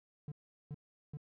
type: tone bursts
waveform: triangle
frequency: 146.83 Hz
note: D3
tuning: in tune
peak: -38 dBFS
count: 3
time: 0.28-1.171 s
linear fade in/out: 2 ms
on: 37 ms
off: 390 ms
effects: none